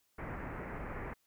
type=low-pass noise; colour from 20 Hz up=pink; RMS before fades=-42 dBFS; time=0.18-1.14 s; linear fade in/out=10 ms; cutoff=2200 Hz; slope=48 dB/octave; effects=white hiss -75 dBFS RMS until 1.26 s